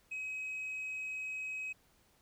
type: tone with tanh clipping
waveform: triangle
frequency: 2542 Hz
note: D#7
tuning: 36 cents sharp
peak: -38 dBFS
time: 0.11-1.73 s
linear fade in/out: 10 ms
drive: 6 dB
effects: pink hiss -69 dBFS RMS until 2.21 s